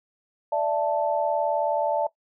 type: chord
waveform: sine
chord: D suspended second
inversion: none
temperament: equal with one note detuned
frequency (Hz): 587.3 / 666.5 / 880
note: D5 / E5 / A5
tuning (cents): 0 / +19 / 0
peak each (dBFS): -25 / -26 / -26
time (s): 0.52-2.07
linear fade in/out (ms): 5
effects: noise-tail reverb RT60 0.1 s tail -18 dB re dry